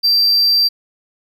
triangle tone, 4699 Hz, D8, in tune, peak -9 dBFS, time 0.03-0.69 s, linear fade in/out 20 ms, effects none

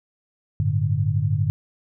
sine chord, G suspended second, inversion none, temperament just, 98 / 110.25 / 147 Hz, G2 / A2 / D3, 0 / +4 / +2 cents, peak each -23 dBFS, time 0.6-1.5 s, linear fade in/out 0 ms, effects none

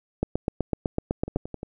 two click trains, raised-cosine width 2 ms, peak -10 / -20 dBFS, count 10 / 5, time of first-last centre 0.23-1.361 / 1.28-1.631 s, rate 7.96 / 11.4 Hz, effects none

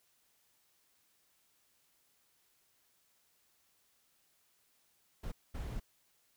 brown noise bursts at uneven times, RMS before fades -40 dBFS, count 2, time 5.23-5.32 / 5.54-5.8 s, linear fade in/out 10 ms, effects white hiss -73 dBFS RMS until 6.36 s

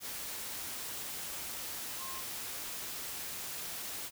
sine tone in noise, 1062 Hz, C6, 25 cents sharp, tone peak -45 dBFS, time 1.97-2.23 s, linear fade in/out 50 ms, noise white, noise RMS -41 dBFS, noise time 0-4.11 s, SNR -7 dB, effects none

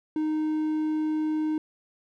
triangle tone, 309.6 Hz, D#4, 9 cents flat, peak -22 dBFS, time 0.16-1.58 s, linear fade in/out 2 ms, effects none

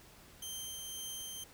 15% pulse tone with tremolo, 3136 Hz, G7, in tune, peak -33 dBFS, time 0.42-1.44 s, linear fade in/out 5 ms, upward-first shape triangle, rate 1.9 Hz, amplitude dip 25%, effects pink hiss -58 dBFS RMS until 1.53 s

